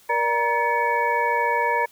sine tone cluster, 472.2 / 586 / 944 / 1732 / 2244 Hz, A#4 / D5 / A#5 / A6 / C#7, +22 / -4 / +22 / -28 / +21 cents, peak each -27 / -29 / -21 / -27 / -29 dBFS, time 0.09-1.86 s, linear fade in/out 10 ms, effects white hiss -54 dBFS RMS until 1.91 s

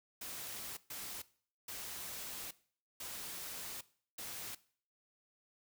white noise bursts at uneven times, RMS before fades -45 dBFS, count 5, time 0.21-0.77 / 0.9-1.22 / 1.68-2.51 / 3-3.81 / 4.18-4.55 s, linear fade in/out 5 ms, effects noise-tail reverb RT60 0.5 s tail -19 dB re dry

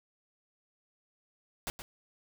pink noise with echo, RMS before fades -36 dBFS, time 1.67-1.7 s, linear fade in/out 0 ms, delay 120 ms, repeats 1, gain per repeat -9 dB, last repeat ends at 1.82 s, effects none

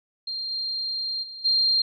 sine tone with level steps, 4190 Hz, C8, 2 cents sharp, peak -28 / -26 / -36 / -18 dBFS, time 0.27-1.82 s, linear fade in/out 5 ms, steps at 0.5 / 1.22 / 1.44 s, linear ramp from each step 20 ms, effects none

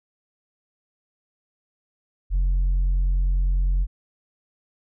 sine tone, 44.99 Hz, F#1, 48 cents flat, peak -15 dBFS, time 2.3-3.87 s, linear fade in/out 50 ms, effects tanh soft clip ceiling -17 dBFS

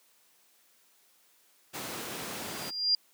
pink noise, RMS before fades -37 dBFS, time 1.73-2.71 s, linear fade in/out 20 ms
sine tone with exponential growth, 4800 Hz, D8, 37 cents sharp, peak -20 dBFS, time 2.39-2.95 s, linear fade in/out 2 ms, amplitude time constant 120 ms
effects white hiss -65 dBFS RMS until 3.13 s + high-pass 200 Hz 12 dB/octave

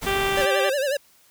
pink noise, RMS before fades -31 dBFS, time 0.01-0.46 s, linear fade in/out 20 ms
harmonic tone, 392 Hz, G4, in tune, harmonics 1 / 2 / 3 / 4 / 5 / 6 / 7 / 8 / 9, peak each -25 / -28 / -30 / -31 / -32 / -33 / -33 / -34 / -35 dBFS, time 0.06-0.7 s, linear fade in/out 10 ms
square tone with vibrato, 554.4 Hz, C#5, in tune, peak -22 dBFS, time 0.37-0.97 s, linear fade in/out 5 ms, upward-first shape sine, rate 11 Hz, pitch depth 110 cents each way
effects white hiss -57 dBFS RMS until 1.3 s

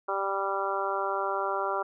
harmonic tone, 196 Hz, G3, in tune, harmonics 2 / 3 / 4 / 5 / 6 / 7, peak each -34 / -34 / -34 / -34 / -34 / -34 dBFS, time 0.08-1.83 s, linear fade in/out 10 ms, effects none

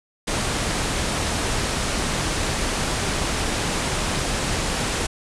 pink low-pass noise, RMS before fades -24 dBFS, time 0.27-5.07 s, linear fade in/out 10 ms, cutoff 10000 Hz, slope 48 dB/octave, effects none

